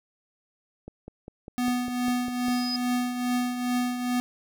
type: click train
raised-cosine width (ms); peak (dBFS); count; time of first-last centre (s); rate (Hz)
2; -26; 9; 0.88-2.483; 4.99
type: tone with tremolo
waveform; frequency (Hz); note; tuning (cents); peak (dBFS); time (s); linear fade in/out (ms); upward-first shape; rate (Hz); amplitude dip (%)
square; 246.9; B3; 0; -23; 1.58-4.2; 0; triangle; 2.4; 60
type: tone with exponential growth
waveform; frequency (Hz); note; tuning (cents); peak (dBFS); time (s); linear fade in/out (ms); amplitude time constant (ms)
sine; 5000; D#8; +8; -25; 2.2-2.76; 1; 120
effects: none